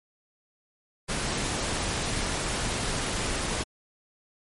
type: noise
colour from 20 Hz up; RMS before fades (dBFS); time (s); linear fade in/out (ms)
pink; -29; 1.08-3.64; 20
effects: MP3 48 kbps